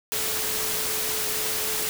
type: tone in noise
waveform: sine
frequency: 433.1 Hz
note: A4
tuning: 27 cents flat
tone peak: -37 dBFS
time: 0.12-1.89 s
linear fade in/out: 0 ms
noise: white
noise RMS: -27 dBFS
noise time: 0.12-1.89 s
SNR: -13 dB
effects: none